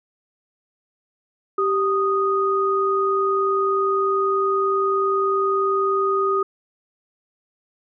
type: tone pair together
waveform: sine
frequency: 390.7 / 1240.4 Hz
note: G4 / D#6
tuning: -6 / -6 cents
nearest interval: octave + minor sixth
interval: 2000 cents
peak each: -20 dBFS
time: 1.58-6.43 s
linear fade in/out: 5 ms
effects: none